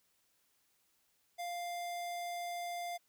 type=tone; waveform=square; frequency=698.5 Hz; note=F5; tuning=in tune; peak=-39 dBFS; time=1.38-2.98 s; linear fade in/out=20 ms; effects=white hiss -75 dBFS RMS until 3.08 s